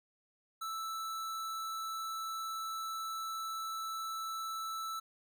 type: tone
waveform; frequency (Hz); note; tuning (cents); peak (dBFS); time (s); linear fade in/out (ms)
square; 1318.5; E6; 0; -38; 0.61-5; 10
effects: none